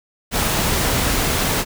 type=noise; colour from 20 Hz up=pink; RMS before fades=-19 dBFS; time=0.31-1.65 s; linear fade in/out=50 ms; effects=none